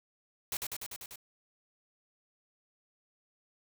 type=noise with echo; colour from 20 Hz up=white; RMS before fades=-35 dBFS; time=0.52-0.57 s; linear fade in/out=2 ms; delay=98 ms; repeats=6; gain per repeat=-2 dB; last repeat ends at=1.158 s; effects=none